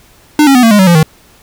square tone with pitch steps, 300 / 273.5 / 249.4 / 227.4 / 207.3 / 188.99 / 172.3 / 157.09 Hz, D4 / C#4 / B3 / A#3 / G#3 / F#3 / F3 / D#3, +37 / -23 / +17 / -43 / -3 / +37 / -23 / +17 cents, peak -4 dBFS, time 0.39-1.03 s, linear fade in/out 2 ms, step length 80 ms, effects pink hiss -44 dBFS RMS until 1.42 s

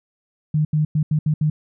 sine tone bursts at uneven times, 152.7 Hz, D#3, 32 cents flat, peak -15 dBFS, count 6, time 0.54-0.65 / 0.73-0.85 / 0.95-1.03 / 1.11-1.19 / 1.26-1.34 / 1.41-1.5 s, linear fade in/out 5 ms, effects none

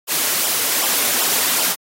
white noise with flanger, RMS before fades -18 dBFS, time 0.07-1.76 s, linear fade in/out 50 ms, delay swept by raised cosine 0.46 to 5.96 ms, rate 2.6 Hz, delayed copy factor -0.7, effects high-pass 200 Hz 12 dB/octave + AAC 48 kbps

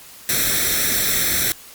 white noise with comb filter, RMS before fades -19 dBFS, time 0.29-1.52 s, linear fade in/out 0 ms, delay 0.52 ms, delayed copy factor +0.75, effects white hiss -42 dBFS RMS until 1.74 s + Opus 48 kbps

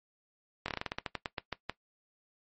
slowing click train, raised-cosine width 0.3 ms, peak -17 dBFS, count 15, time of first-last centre 0.66-1.696 s, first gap 22 ms, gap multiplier 1.17, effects noise-tail reverb RT60 0.1 s tail -17 dB re dry + MP3 32 kbps

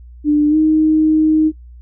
sine tone with pitch glide, 297.2 to 311.8 Hz, D4 to D#4, +21 to +4 cents, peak -9 dBFS, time 0.24-1.52 s, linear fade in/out 50 ms, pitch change +83 cents, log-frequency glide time 0.49-0.56 s, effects noise-tail reverb RT60 0.1 s tail -22 dB re dry + added 60 Hz sine -35 dBFS peak until 1.81 s

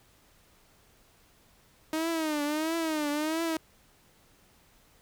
sawtooth tone with vibrato, 311.1 Hz, D#4, in tune, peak -24 dBFS, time 1.93-3.57 s, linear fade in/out 2 ms, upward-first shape triangle, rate 1.5 Hz, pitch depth 130 cents each way, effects pink hiss -62 dBFS RMS until 5.01 s

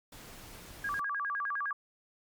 pink noise, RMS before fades -49 dBFS, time 0.12-1 s, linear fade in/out 5 ms
sine tone with vibrato, 1375 Hz, F6, 27 cents flat, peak -31 dBFS, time 0.84-1.73 s, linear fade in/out 5 ms, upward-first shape square, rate 9.8 Hz, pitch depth 300 cents each way
effects MP3 96 kbps

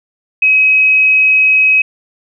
sine tone, 2544 Hz, D#7, 38 cents sharp, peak -6 dBFS, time 0.42-1.82 s, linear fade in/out 5 ms, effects none

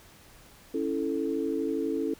sine chord, A major, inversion first, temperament equal, 277.2 / 329.6 / 440 Hz, C#4 / E4 / A4, 0 / 0 / 0 cents, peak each -31 dBFS, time 0.74-2.14 s, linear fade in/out 5 ms, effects pink hiss -54 dBFS RMS until 2.19 s

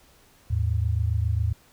sine tone pair together, 79.61 / 107 Hz, D#2 / A2, +40 / -48 cents, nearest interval perfect fourth, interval 512 cents, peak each -24 dBFS, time 0.5-1.53 s, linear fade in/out 10 ms, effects pink hiss -57 dBFS RMS until 1.72 s

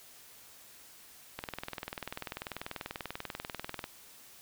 click train, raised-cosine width 0.3 ms, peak -21 dBFS, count 51, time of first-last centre 1.39-3.841 s, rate 20.4 Hz, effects white hiss -55 dBFS RMS until 4.41 s

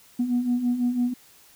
sine beating tone pair, 240 / 246 Hz, B3 / B3, -49 / -7 cents, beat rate 6 Hz, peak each -27 / -21 dBFS, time 0.19-1.14 s, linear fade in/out 10 ms, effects tanh soft clip ceiling -16 dBFS + white hiss -54 dBFS RMS until 1.55 s

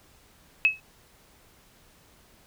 sine tone with exponential decay, 2578 Hz, E7, 39 cents flat, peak -13 dBFS, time 0.65-0.8 s, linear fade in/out 0 ms, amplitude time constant 32 ms, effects pink hiss -58 dBFS RMS until 2.46 s

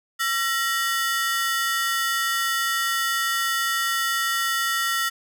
sawtooth ring-modulated tone, 1617 Hz, G#6, 47 cents flat, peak -15 dBFS, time 0.19-5.1 s, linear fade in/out 20 ms, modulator 266 Hz, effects none

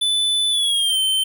square tone with pitch glide, 3497 to 3098 Hz, A7 to G7, -11 to -21 cents, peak -17 dBFS, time 0.01-1.24 s, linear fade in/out 10 ms, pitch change -210 cents, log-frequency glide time 0.5-0.98 s, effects none

